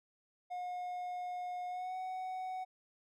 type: tone with pitch glide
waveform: triangle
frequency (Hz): 720 to 745.4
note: F#5 to F#5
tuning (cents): -47 to +13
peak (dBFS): -36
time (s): 0.5-2.65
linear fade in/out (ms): 20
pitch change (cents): +60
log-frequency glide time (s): 1.68-1.96
effects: none